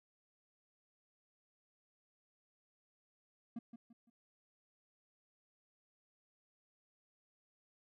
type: tone with echo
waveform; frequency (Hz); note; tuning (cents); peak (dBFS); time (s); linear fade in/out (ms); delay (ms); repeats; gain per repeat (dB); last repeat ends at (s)
triangle; 233.1; A#3; 0; -38; 3.56-3.59; 5; 170; 3; -9; 4.1
effects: none